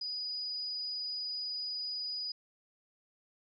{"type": "tone", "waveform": "sine", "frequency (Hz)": 4938, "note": "D#8", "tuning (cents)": -14, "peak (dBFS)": -35, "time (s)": [0.01, 2.32], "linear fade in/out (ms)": 5, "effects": []}